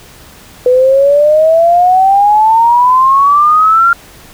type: exponential sweep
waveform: sine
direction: up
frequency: 493.9 to 1396.9 Hz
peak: -4 dBFS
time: 0.66-3.93 s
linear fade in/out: 2 ms
effects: pink hiss -37 dBFS RMS until 4.33 s